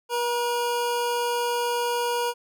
square tone pair together, 480.9 / 954 Hz, B4 / A#5, -46 / +40 cents, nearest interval octave, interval 1186 cents, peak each -27 dBFS, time 0.09-2.34 s, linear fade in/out 50 ms, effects none

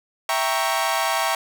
sawtooth chord, E diminished seventh, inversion none, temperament equal, 659.3 / 784 / 932.3 / 1108.7 Hz, E5 / G5 / Bb5 / Db6, 0 / 0 / 0 / 0 cents, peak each -22 dBFS, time 0.29-1.35 s, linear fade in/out 2 ms, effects none

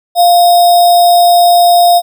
sine tone with sample-and-hold, 698.5 Hz, F5, in tune, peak -3 dBFS, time 0.15-2.02 s, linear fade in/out 50 ms, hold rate 4410 Hz, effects none

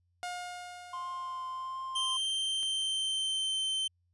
sawtooth tone with exponential decay, 714 Hz, F5, 38 cents sharp, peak -31 dBFS, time 0.23-2.53 s, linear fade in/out 0 ms, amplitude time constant 500 ms
triangle tone with vibrato, 1046.5 Hz, C6, in tune, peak -34 dBFS, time 0.93-2.17 s, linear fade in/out 5 ms, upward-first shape triangle, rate 1.4 Hz, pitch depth 13 cents each way
45% pulse tone with pitch glide, 3140 to 3100 Hz, G7 to G7, +2 to -20 cents, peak -30 dBFS, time 1.95-3.88 s, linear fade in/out 10 ms, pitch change -22 cents, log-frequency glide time 2.29-3.63 s
clicks, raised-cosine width 0.2 ms, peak -32 / -41 dBFS, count 2, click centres 2.631 / 2.819 s
effects added 88 Hz sine -70 dBFS peak until 4.13 s + resampled to 24000 Hz

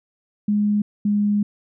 sine tone pair in turn, 207.7 / 206.3 Hz, G#3 / G#3, 0 / -11 cents, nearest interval unison, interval 11 cents, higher first, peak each -16 dBFS, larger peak neither, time 0.48-0.82 / 1.05-1.43 s, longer second, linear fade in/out 5 ms, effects none

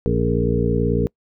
harmonic tone with a mistuned harmonic, 58.2 Hz, A#1, 2 cents flat, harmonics 1 / 2 / 3 / 4 / 5 / 7 / 8, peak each -24 / -23 / -23 / -25 / -27 / -24 / -24 dBFS, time 0.06-1.07 s, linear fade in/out 0 ms, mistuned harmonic 7, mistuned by +29 cents, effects noise-tail reverb RT60 0.1 s tail -26 dB re dry

